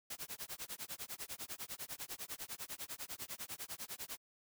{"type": "noise with tremolo", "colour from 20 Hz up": "white", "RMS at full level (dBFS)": -43, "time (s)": [0.1, 4.18], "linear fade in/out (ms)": 5, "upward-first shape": "sine", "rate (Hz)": 10, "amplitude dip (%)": 100, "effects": []}